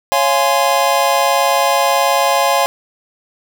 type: chord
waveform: square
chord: Db major seventh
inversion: none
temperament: just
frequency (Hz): 554.4 / 693 / 831.5 / 1039.4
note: Db5 / F5 / Ab5 / C6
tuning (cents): 0 / -14 / +2 / -12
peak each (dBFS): -18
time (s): 0.12-2.66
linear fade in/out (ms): 0
effects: none